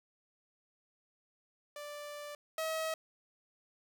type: tone pair in turn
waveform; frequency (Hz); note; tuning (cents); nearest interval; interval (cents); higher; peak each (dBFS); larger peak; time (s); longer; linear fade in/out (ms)
sawtooth; 587.3 / 639.5; D5 / D#5; 0 / +47; minor second; 147; second; -39 / -30; second; 1.76-2.35 / 2.58-2.94; first; 2
effects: none